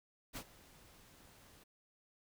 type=noise with ADSR envelope; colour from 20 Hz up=pink; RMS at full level=-43 dBFS; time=0.33-1.64 s; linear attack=38 ms; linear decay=66 ms; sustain=-19 dB; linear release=13 ms; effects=none